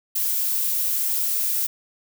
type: noise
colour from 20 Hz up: violet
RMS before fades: -23 dBFS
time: 0.15-1.67 s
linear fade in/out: 10 ms
effects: none